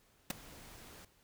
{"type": "noise with ADSR envelope", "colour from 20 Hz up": "pink", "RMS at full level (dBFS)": -31, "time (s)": [0.3, 1.05], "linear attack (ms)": 4, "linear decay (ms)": 12, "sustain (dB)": -23, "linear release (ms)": 5, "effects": ["pink hiss -69 dBFS RMS until 1.23 s"]}